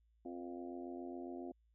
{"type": "harmonic tone with a mistuned harmonic", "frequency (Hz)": 87.31, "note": "F2", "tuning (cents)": 0, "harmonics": [3, 4, 5, 6, 7, 8, 9], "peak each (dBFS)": [-47, -47, -60, -59, -57, -53, -64], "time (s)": [0.25, 1.52], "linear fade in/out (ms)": 5, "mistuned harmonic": 6, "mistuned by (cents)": -33, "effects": ["added 56 Hz sine -70 dBFS peak until 1.74 s"]}